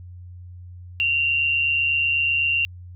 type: tone with amplitude modulation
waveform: sine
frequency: 2762 Hz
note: F7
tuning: 20 cents flat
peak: -16 dBFS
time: 1-2.65 s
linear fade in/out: 0 ms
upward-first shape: sine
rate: 148 Hz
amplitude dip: 45%
effects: added 89 Hz sine -37 dBFS peak until 2.95 s